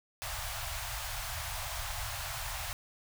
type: band-stop noise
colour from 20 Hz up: pink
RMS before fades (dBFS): -38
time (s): 0.22-2.73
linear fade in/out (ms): 0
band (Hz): 120 to 630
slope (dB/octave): 48
effects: none